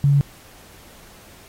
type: tone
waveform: sine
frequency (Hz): 141.5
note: C#3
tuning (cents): +36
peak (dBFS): -12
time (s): 0.04-0.21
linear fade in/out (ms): 0
effects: pink hiss -47 dBFS RMS until 1.48 s + AAC 48 kbps